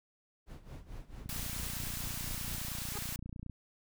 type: noise with tremolo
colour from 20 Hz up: brown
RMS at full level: -44 dBFS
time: 0.46-2.61 s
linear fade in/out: 50 ms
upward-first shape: sine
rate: 4.5 Hz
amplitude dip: 80%
type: click train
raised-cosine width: 5 ms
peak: -31 dBFS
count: 67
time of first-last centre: 1.26-3.497 s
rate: 29.5 Hz
type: high-pass noise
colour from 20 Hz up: white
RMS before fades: -41 dBFS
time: 1.29-3.16 s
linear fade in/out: 2 ms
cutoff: 610 Hz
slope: 12 dB/octave
type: tone with exponential growth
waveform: 15% pulse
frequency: 412.5 Hz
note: G#4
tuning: 12 cents flat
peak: -31 dBFS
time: 2.9-2.98 s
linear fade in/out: 5 ms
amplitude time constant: 16 ms
effects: none